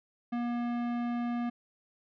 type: tone with tanh clipping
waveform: sine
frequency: 239.2 Hz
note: A#3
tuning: 45 cents sharp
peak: -32 dBFS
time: 0.32-1.5 s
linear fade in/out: 10 ms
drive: 17 dB
effects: none